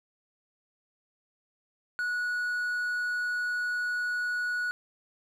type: tone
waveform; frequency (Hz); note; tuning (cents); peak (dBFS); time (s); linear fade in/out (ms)
triangle; 1464; F#6; -19; -26; 1.99-4.71; 0
effects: none